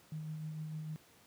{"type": "tone with tremolo", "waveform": "sine", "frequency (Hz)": 155.56, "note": "D#3", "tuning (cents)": 0, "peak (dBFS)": -37, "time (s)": [0.12, 0.96], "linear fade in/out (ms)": 0, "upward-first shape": "triangle", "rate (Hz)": 6.6, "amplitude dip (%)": 35, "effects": ["pink hiss -63 dBFS RMS until 1.26 s", "high-pass 100 Hz 12 dB/octave"]}